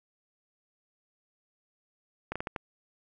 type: slowing click train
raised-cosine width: 0.5 ms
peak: -18 dBFS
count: 5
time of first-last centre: 2.32-2.562 s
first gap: 36 ms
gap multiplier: 1.36
effects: none